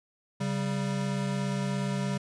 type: tone pair together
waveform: square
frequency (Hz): 137.7 / 194.74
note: C#3 / G3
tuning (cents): -11 / -11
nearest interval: tritone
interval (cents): 600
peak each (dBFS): -32 / -31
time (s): 0.4-2.18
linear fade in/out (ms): 10
effects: resampled to 22050 Hz